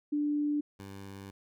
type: tone pair in turn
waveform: sine / 15% pulse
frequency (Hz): 294.4 / 98.24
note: D4 / G2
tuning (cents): +4 / +4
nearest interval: octave + perfect fifth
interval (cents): 1900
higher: first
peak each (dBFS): -27 / -37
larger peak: first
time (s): 0.12-0.61 / 0.79-1.31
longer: second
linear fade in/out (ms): 10
effects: none